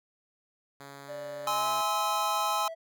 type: tone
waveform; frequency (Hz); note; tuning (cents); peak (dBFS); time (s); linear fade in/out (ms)
5% pulse; 140; C#3; +18; -33; 0.8-1.81; 2
type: tone with pitch glide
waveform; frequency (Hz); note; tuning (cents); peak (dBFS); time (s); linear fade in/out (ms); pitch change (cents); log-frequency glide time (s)
triangle; 587.3 to 655.4; D5 to E5; 0 to -10; -35; 1.08-2.75; 20; +190; 1.43-1.68
type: chord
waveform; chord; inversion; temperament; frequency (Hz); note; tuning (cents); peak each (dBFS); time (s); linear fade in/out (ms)
square; Ab augmented; none; just; 830.6 / 1038.3 / 1297.8; Ab5 / C6 / E6; 0 / -14 / -27; -32; 1.47-2.68; 2
effects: none